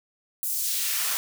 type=noise with high-pass filter sweep; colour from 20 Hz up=white; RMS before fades=-27 dBFS; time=0.43-1.17 s; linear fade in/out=0 ms; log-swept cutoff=11000 to 670 Hz; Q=0.83; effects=none